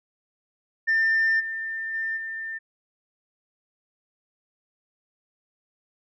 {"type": "tone with level steps", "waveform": "sine", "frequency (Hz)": 1796, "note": "A6", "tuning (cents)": 35, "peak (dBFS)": [-17, -28, -25, -30], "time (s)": [0.87, 2.59], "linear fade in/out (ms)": 20, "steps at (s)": [1.39, 1.93, 2.16], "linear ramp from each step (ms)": 20, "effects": ["tanh soft clip ceiling -16 dBFS"]}